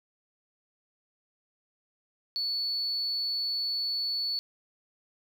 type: tone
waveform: sine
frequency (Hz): 4440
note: C#8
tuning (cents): +2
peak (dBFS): -27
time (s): 2.36-4.39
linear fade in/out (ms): 0
effects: tanh soft clip ceiling -23 dBFS + 10-bit